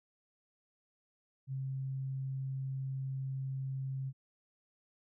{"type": "tone", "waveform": "sine", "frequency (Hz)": 133.7, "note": "C3", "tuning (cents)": 38, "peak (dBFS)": -35, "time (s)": [1.47, 4.13], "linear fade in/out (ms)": 50, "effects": []}